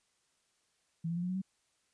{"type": "tone with pitch steps", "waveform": "sine", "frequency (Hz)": [164.81, 169.64, 174.61, 179.73, 184.99, 190.41], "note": ["E3", "E3", "F3", "F3", "F#3", "F#3"], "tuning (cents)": [0, 50, 0, 50, 0, 50], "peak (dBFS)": -32, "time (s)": [1.04, 1.418], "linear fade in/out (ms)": 10, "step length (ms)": 63, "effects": ["white hiss -75 dBFS RMS until 1.93 s", "resampled to 22050 Hz"]}